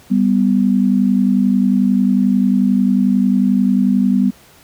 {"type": "tone pair together", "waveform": "sine", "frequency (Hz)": [196.8, 248], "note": ["G3", "B3"], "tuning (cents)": [7, 7], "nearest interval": "major third", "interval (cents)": 400, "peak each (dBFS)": [-13, -14], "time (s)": [0.1, 4.31], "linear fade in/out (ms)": 20, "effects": ["pink hiss -46 dBFS RMS until 4.63 s", "high-pass 60 Hz 12 dB/octave"]}